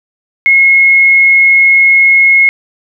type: tone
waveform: sine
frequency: 2167 Hz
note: C#7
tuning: 40 cents flat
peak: -3 dBFS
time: 0.46-2.49 s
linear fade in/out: 0 ms
effects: none